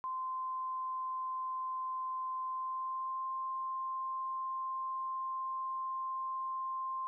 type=tone with pitch glide; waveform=sine; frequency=1038 to 1050.7 Hz; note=C6 to C6; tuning=-14 to +7 cents; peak=-35 dBFS; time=0.04-7.07 s; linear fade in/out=0 ms; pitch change=+21 cents; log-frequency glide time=2.46-3.24 s; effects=none